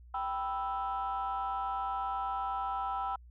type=chord; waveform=sine; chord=E minor; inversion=first; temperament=equal; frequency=784 / 987.8 / 1318.5 Hz; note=G5 / B5 / E6; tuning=0 / 0 / 0 cents; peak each=-34 / -36 / -36 dBFS; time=0.14-3.16 s; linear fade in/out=5 ms; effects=tanh soft clip ceiling -26 dBFS + added 60 Hz sine -51 dBFS peak until 3.3 s